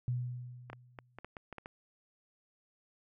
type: tone with exponential decay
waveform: sine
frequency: 123.47 Hz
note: B2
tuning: in tune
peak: -29 dBFS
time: 0.08-1.19 s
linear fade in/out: 0 ms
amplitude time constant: 240 ms
type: clicks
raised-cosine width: 0.5 ms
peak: -29 dBFS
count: 9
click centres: 0.7 / 0.731 / 0.988 / 1.186 / 1.246 / 1.368 / 1.527 / 1.583 / 1.659 s
effects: none